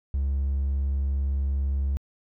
triangle tone, 68.8 Hz, C#2, 12 cents flat, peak -20 dBFS, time 0.14-1.97 s, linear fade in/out 0 ms, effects tanh soft clip ceiling -17 dBFS

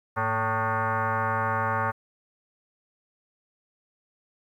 sine tone with frequency modulation, 106.9 Hz, A2, 49 cents flat, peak -23 dBFS, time 0.16-1.92 s, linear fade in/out 20 ms, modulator 335 Hz, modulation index 4.3, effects 10-bit

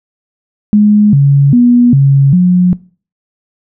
sine tone with pitch steps, 209 / 140.3 / 242.6 / 138.1 / 180 Hz, G#3 / C#3 / B3 / C#3 / F#3, +11 / +21 / -31 / -6 / -47 cents, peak -3 dBFS, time 0.73-2.73 s, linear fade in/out 0 ms, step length 400 ms, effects noise-tail reverb RT60 0.4 s tail -21 dB re dry

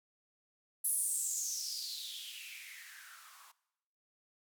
violet noise with band-pass filter sweep, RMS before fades -40 dBFS, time 0.84-3.52 s, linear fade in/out 10 ms, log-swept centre 11000 to 1000 Hz, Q 6.6, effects noise-tail reverb RT60 0.9 s tail -20 dB re dry

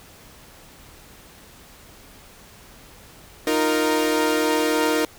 sawtooth chord, Eb suspended second, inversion none, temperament equal with one note detuned, 309.7 / 349.2 / 466.2 Hz, Eb4 / F4 / Bb4, -8 / 0 / 0 cents, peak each -18 / -23 / -18 dBFS, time 3.47-5.05 s, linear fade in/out 2 ms, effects pink hiss -47 dBFS RMS until 5.18 s

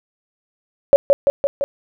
sine tone with echo, 561 Hz, C#5, 21 cents sharp, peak -4 dBFS, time 0.93-0.96 s, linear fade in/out 0 ms, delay 170 ms, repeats 4, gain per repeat -3 dB, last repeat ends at 1.64 s, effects none

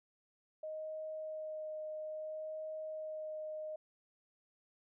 sine tone with vibrato, 622.3 Hz, D#5, in tune, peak -40 dBFS, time 0.63-3.76 s, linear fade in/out 5 ms, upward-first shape sine, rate 0.6 Hz, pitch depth 10 cents each way, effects none

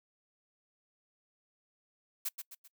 blue noise with echo, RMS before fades -34 dBFS, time 2.25-2.29 s, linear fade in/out 10 ms, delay 130 ms, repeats 3, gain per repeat -7 dB, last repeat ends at 2.68 s, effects noise-tail reverb RT60 0.1 s tail -25 dB re dry

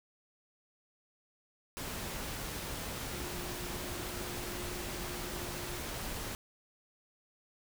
sine tone in noise, 355.1 Hz, F4, 29 cents sharp, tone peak -46 dBFS, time 3.13-5.78 s, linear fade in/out 0 ms, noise pink, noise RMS -40 dBFS, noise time 1.77-6.35 s, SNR -9 dB, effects none

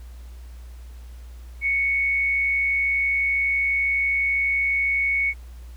sine tone with frequency modulation, 2217 Hz, C#7, in tune, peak -19 dBFS, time 1.61-5.34 s, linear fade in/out 50 ms, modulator 142 Hz, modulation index 0.22, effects added 60 Hz sine -37 dBFS peak until 5.76 s + pink hiss -55 dBFS RMS until 5.76 s

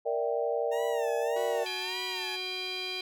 sine chord, E half-diminished seventh, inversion second, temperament equal, 466.2 / 587.3 / 659.3 / 784 Hz, Bb4 / D5 / E5 / G5, 0 / 0 / 0 / 0 cents, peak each -30 / -32 / -35 / -36 dBFS, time 0.05-1.65 s, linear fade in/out 20 ms
20% pulse tone with vibrato, 913 Hz, A#5, 36 cents flat, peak -34 dBFS, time 0.71-2.37 s, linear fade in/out 20 ms, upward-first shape sine, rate 1.7 Hz, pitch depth 120 cents each way
sawtooth tone, 370 Hz, F#4, in tune, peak -36 dBFS, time 1.36-3.01 s, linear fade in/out 5 ms
harmonic tone, 799 Hz, G5, 33 cents sharp, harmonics 3 / 4 / 5 / 6, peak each -38 / -39 / -40 / -41 dBFS, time 1.66-3.01 s, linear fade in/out 2 ms
effects none

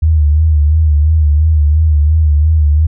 sine tone with vibrato, 76.6 Hz, D#2, 27 cents flat, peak -6 dBFS, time 0.02-2.87 s, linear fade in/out 10 ms, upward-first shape sine, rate 2.9 Hz, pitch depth 74 cents each way, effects none

